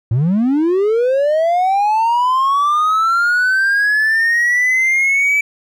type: linear sweep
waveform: triangle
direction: up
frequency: 104.7 to 2313 Hz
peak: -9 dBFS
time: 0.11-5.41 s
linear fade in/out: 5 ms
effects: tanh soft clip ceiling -5 dBFS